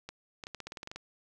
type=clicks; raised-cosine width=0.2 ms; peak=-24 dBFS; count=12; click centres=0.09 / 0.438 / 0.469 / 0.547 / 0.603 / 0.67 / 0.721 / 0.772 / 0.831 / 0.874 / 0.915 / 0.96 s; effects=none